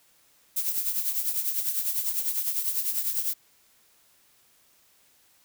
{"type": "noise with tremolo", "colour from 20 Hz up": "violet", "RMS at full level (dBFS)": -25, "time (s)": [0.56, 3.34], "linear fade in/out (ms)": 10, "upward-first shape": "triangle", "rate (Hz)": 10, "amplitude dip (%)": 70, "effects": ["white hiss -62 dBFS RMS until 5.44 s"]}